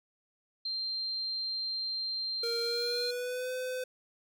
sine tone, 4163 Hz, C8, 10 cents flat, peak -32 dBFS, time 0.65-3.11 s, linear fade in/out 5 ms
square tone with pitch glide, 466.2 to 508.4 Hz, A#4 to C5, 0 to -50 cents, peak -34 dBFS, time 2.43-3.84 s, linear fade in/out 5 ms, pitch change +150 cents, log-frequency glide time 2.62-3.52 s
effects none

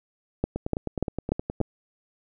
two click trains, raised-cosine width 2 ms, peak -15 / -10 dBFS, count 11 / 5, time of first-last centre 0.56-1.604 / 0.44-1.613 s, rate 9.58 / 3.41 Hz, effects none

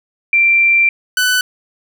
sine / sawtooth tone pair in turn, 2358 / 1497.3 Hz, D7 / F#6, +6 / +20 cents, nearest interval minor sixth, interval 786 cents, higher first, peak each -8 dBFS, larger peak neither, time 0.33-0.89 / 1.17-1.41 s, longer first, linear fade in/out 2 ms, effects none

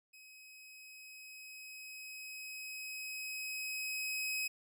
sawtooth tone with level ramp, 2540 Hz, D#7, 35 cents sharp, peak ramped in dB -52 to -31 dBFS, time 0.13-4.48 s, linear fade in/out 10 ms, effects none

